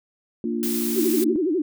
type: chord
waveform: sine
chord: Bb major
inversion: none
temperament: equal with one note detuned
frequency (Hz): 230.8 / 293.7 / 349.2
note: Bb3 / D4 / F4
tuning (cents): -17 / 0 / 0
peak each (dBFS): -25 / -30 / -28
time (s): 0.44-1.36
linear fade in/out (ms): 2
type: noise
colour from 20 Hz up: blue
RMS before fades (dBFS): -29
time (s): 0.63-1.24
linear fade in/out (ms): 0
type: tone with vibrato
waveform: sine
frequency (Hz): 337.1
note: E4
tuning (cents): +39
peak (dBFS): -19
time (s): 0.96-1.62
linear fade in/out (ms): 5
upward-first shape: sine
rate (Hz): 12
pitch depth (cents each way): 230
effects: none